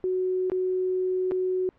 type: tone with dropouts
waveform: sine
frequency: 370 Hz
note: F#4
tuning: in tune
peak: -23 dBFS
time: 0.04-1.69 s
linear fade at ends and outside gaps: 0 ms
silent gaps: 0.499-0.518 / 1.311-1.318 s
effects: pink hiss -62 dBFS RMS until 1.78 s + low-pass 2000 Hz 12 dB/octave